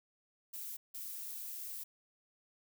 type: noise bursts at uneven times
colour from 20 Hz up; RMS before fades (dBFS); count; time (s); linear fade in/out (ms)
violet; -44; 2; 0.53-0.77 / 0.94-1.84; 10
effects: none